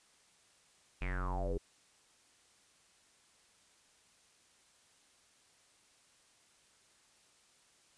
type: tone with low-pass filter sweep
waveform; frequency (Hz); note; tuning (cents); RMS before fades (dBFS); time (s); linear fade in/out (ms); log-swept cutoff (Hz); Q
square; 45.76; F#1; -18; -36; 1.01-1.58; 10; 2600 to 390; 9.8
effects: white hiss -67 dBFS RMS until 7.97 s + resampled to 22050 Hz